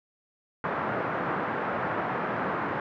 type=band-pass noise; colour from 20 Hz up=white; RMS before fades=-30 dBFS; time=0.64-2.8 s; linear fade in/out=2 ms; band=110 to 1500 Hz; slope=24 dB/octave; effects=none